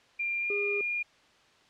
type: tone with pitch glide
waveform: sine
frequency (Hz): 2389 to 2418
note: D7 to D7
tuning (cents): +29 to +50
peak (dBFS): -28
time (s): 0.19-1.03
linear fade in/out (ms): 10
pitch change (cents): +21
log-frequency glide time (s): 0.4-0.5
type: tone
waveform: triangle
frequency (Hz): 407.4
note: G#4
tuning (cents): -33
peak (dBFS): -29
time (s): 0.5-0.81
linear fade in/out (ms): 2
effects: white hiss -61 dBFS RMS until 1.69 s + low-pass 4000 Hz 12 dB/octave